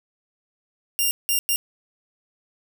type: tone bursts at uneven times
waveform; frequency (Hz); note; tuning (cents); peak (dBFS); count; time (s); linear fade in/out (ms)
5% pulse; 2794; F7; 0; -10; 3; 0.99-1.11 / 1.29-1.39 / 1.49-1.56; 0
effects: none